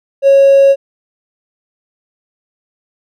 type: tone with hard clipping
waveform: triangle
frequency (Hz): 550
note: C#5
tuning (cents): -14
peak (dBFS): -4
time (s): 0.22-0.76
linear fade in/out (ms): 50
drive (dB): 4
effects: none